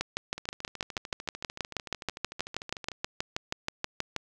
two click trains, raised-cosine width 0.2 ms, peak -22 / -12 dBFS, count 35 / 27, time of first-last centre 0.38-2.917 / 0.01-4.163 s, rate 13.4 / 6.26 Hz, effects none

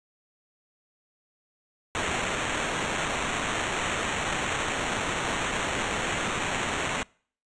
blue noise with sample-and-hold, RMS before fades -29 dBFS, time 1.95-7.03 s, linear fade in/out 0 ms, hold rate 4900 Hz, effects noise-tail reverb RT60 0.5 s tail -26 dB re dry + resampled to 22050 Hz

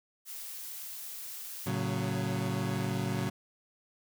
blue noise, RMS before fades -42 dBFS, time 0.25-1.71 s, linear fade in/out 50 ms
30% pulse chord, F# minor, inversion first, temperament equal with one note detuned, 112.44 / 138.59 / 185 Hz, A2 / C#3 / F#3, +38 / 0 / 0 cents, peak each -32 dBFS, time 1.66-3.3 s, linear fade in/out 10 ms
effects none

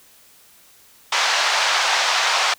pink band-pass noise, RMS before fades -19 dBFS, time 1.12-2.54 s, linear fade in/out 5 ms, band 750 to 6000 Hz, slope 24 dB/octave, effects white hiss -51 dBFS RMS until 2.58 s

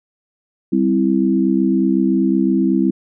sine chord, C major, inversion second, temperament equal, 196 / 261.6 / 329.6 Hz, G3 / C4 / E4, 0 / 0 / 0 cents, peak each -17 dBFS, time 0.72-2.91 s, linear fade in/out 10 ms, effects none

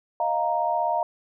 sine chord, Eb suspended second, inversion none, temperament equal, 622.3 / 698.5 / 932.3 Hz, Eb5 / F5 / Bb5, 0 / 0 / 0 cents, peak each -28 / -25 / -25 dBFS, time 0.2-1.03 s, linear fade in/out 2 ms, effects none

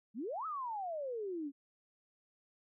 sine exponential two-way sweep, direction up then down, 196 to 1318.5 to 269.8 Hz, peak -37 dBFS, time 0.14-1.52 s, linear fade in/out 50 ms, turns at 0.46 s, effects none

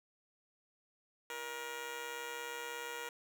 10% pulse tone with amplitude modulation, 474.2 Hz, A#4, 30 cents sharp, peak -30 dBFS, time 1.3-3.09 s, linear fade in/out 2 ms, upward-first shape sine, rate 137 Hz, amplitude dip 60%, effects none

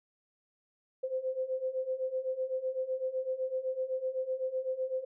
sine beating tone pair, 514 / 521.9 Hz, C5 / C5, -31 / -4 cents, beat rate 7.9 Hz, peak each -36 / -33 dBFS, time 1.03-5.05 s, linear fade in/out 10 ms, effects none

